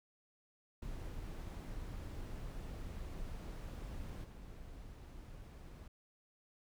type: noise with level steps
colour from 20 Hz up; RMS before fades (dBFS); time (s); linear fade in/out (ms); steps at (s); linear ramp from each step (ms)
brown; -45 / -51; 0.82-5.88; 5; 4.23; 20
effects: none